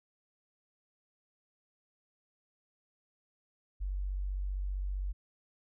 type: tone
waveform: sine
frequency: 47.67 Hz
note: G1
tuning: 48 cents flat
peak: -32 dBFS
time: 3.8-5.13 s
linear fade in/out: 20 ms
effects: none